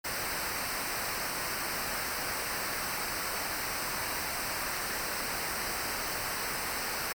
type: noise with comb filter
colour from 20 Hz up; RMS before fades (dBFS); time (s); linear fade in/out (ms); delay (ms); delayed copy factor
pink; -34; 0.04-7.13; 10; 0.29; -0.75
effects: MP3 96 kbps